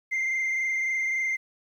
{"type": "tone with frequency modulation", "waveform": "sine", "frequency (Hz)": 2093, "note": "C7", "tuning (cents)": 0, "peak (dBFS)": -22, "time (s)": [0.11, 1.37], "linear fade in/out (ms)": 20, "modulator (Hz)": 23.6, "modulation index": 1.5, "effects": ["tanh soft clip ceiling -23 dBFS", "10-bit"]}